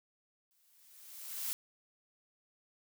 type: noise with exponential growth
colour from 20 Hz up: blue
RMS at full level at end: -35 dBFS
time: 0.51-1.53 s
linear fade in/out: 0 ms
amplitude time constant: 220 ms
effects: none